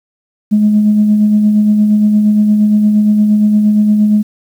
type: tone with tremolo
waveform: sine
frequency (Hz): 210.7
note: G#3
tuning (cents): +25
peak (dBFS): -4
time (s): 0.51-4.23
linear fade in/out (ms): 20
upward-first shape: sine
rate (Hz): 8.6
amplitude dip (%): 35
effects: tanh soft clip ceiling -1 dBFS + 7-bit